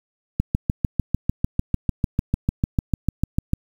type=click train; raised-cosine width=5 ms; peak=-6 dBFS; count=22; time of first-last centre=0.4-3.534 s; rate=6.7 Hz; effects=7-bit